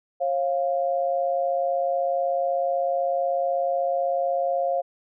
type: tone pair together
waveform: sine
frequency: 542.4 / 698.5 Hz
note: C#5 / F5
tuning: -38 / 0 cents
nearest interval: major third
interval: 438 cents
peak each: -24 dBFS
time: 0.2-4.82 s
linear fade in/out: 20 ms
effects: none